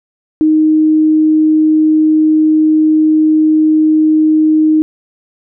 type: tone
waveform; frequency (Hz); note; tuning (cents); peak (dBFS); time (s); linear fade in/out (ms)
sine; 311.1; D#4; 0; -6; 0.41-4.82; 0
effects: none